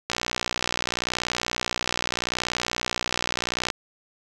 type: click train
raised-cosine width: 0.2 ms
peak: -7 dBFS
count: 220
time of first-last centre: 0.1-3.702 s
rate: 60.8 Hz
effects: none